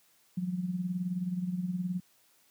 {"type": "tone with tremolo", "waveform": "sine", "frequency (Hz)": 180.4, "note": "F#3", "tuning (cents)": -44, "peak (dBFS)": -27, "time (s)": [0.37, 2], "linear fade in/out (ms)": 5, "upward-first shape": "sine", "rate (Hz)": 19, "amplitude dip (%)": 65, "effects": ["white hiss -66 dBFS RMS until 2.5 s", "high-pass 100 Hz 12 dB/octave"]}